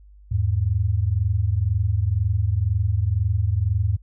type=tone pair together; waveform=sine; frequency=82.39 / 104.4 Hz; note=E2 / G#2; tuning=0 / +10 cents; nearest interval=major third; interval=410 cents; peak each=-22 / -20 dBFS; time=0.31-3.97 s; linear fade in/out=10 ms; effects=added 50 Hz sine -45 dBFS peak until 4.02 s